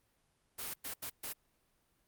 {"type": "noise bursts at uneven times", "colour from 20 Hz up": "white", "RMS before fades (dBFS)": -41, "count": 4, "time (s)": [[0.58, 0.74], [0.84, 0.94], [1.02, 1.1], [1.23, 1.33]], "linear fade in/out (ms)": 10, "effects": ["pink hiss -75 dBFS RMS until 2.07 s", "Opus 32 kbps"]}